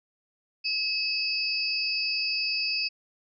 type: tone cluster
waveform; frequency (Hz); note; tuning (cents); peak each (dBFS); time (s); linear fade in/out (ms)
sine; 2586 / 4651 / 5060; E7 / D8 / D#8; -34 / -18 / +28; -30; 0.64-2.89; 20
effects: none